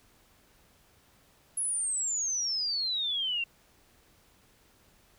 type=exponential sweep; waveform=sine; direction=down; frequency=10690 to 2712 Hz; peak=-28 dBFS; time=1.57-3.44 s; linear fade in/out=5 ms; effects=pink hiss -63 dBFS RMS until 5.18 s